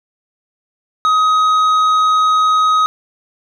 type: tone with tanh clipping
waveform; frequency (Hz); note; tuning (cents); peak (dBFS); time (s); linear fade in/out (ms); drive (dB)
triangle; 1261; D#6; +23; -11; 1.05-2.86; 0; 11
effects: none